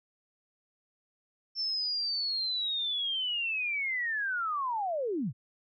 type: linear sweep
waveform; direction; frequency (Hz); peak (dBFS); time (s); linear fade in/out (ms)
sine; down; 5380 to 98; -29; 1.55-5.33; 50
effects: none